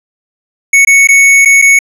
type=tone with dropouts; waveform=square; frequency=2217 Hz; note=C#7; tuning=in tune; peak=-3 dBFS; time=0.73-1.79 s; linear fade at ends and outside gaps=5 ms; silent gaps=0.85-0.871 / 1.073-1.087 / 1.45-1.456 / 1.617-1.622 s; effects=low-pass 12000 Hz 12 dB/octave